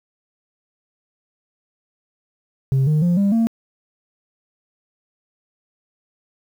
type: tone with pitch steps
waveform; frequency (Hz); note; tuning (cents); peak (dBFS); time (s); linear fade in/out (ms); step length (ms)
sine; 133.9 / 152.92 / 174.65 / 199.47 / 227.8; C3 / D#3 / F3 / G3 / A#3; +40 / -30 / 0 / +30 / -40; -11; 2.72-3.47; 0; 150
effects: tanh soft clip ceiling -13 dBFS + 8-bit